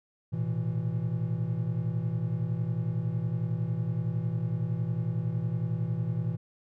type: chord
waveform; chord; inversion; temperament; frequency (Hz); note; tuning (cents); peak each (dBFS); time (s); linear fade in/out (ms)
triangle; A suspended second; none; equal with one note detuned; 112.57 / 123.47 / 164.81; A2 / B2 / E3; +40 / 0 / 0; -30; 0.32-6.37; 20
effects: none